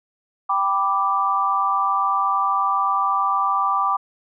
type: chord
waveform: sine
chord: G major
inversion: none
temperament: equal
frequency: 784 / 987.8 / 1174.7 Hz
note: G5 / B5 / D6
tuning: 0 / 0 / 0 cents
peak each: -24 / -24 / -19 dBFS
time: 0.49-3.97 s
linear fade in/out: 10 ms
effects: none